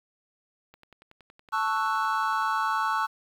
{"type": "click train", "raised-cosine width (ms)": 0.3, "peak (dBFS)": -35, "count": 19, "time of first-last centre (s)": [0.74, 2.422], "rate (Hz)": 10.7}
{"type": "chord", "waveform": "triangle", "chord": "F# minor seventh", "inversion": "first", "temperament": "equal", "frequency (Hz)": [880, 1108.7, 1318.5, 1480], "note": ["A5", "C#6", "E6", "F#6"], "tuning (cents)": [0, 0, 0, 0], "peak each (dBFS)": [-27, -27, -28, -30], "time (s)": [1.52, 3.07], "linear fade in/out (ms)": 20}
{"effects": ["9-bit"]}